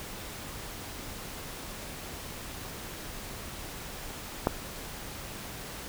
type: click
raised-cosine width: 1 ms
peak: -9 dBFS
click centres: 4.471 s
effects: pink hiss -41 dBFS RMS until 5.88 s